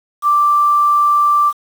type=tone with quantisation; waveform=sine; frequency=1174.7 Hz; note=D6; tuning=in tune; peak=-9 dBFS; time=0.22-1.53 s; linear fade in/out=50 ms; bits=6; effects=none